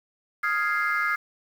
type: chord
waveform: sine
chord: F minor seventh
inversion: third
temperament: equal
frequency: 1244.5 / 1396.9 / 1661.2 / 2093 Hz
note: Eb6 / F6 / Ab6 / C7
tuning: 0 / 0 / 0 / 0 cents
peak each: -27 dBFS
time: 0.43-1.16 s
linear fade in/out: 10 ms
effects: tanh soft clip ceiling -16 dBFS + 8-bit